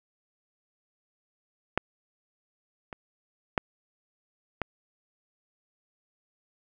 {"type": "clicks", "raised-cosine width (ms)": 0.5, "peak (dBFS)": [-8, -23, -8, -13], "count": 4, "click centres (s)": [1.776, 2.928, 3.578, 4.617], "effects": []}